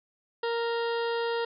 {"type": "harmonic tone with a mistuned harmonic", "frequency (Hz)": 465.7, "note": "A#4", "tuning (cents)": -2, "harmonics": [1, 2, 3, 4, 6, 7, 8, 9, 10], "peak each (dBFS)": [-28, -34, -38, -40, -44, -45, -46, -47, -48], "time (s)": [0.43, 1.45], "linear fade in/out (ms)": 5, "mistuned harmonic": 10, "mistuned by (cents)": 58, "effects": []}